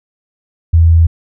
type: tone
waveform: sine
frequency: 82.7 Hz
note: E2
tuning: 6 cents sharp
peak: -4 dBFS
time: 0.73-1.07 s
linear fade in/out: 10 ms
effects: none